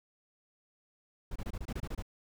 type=noise bursts; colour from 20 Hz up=brown; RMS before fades=-37 dBFS; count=10; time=1.31-2.024 s; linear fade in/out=5 ms; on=48 ms; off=26 ms; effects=none